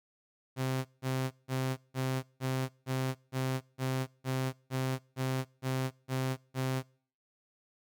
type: tone bursts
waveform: sawtooth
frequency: 130.81 Hz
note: C3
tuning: in tune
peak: -26 dBFS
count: 14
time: 0.56-6.83 s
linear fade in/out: 50 ms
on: 290 ms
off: 170 ms
effects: noise-tail reverb RT60 0.5 s tail -25 dB re dry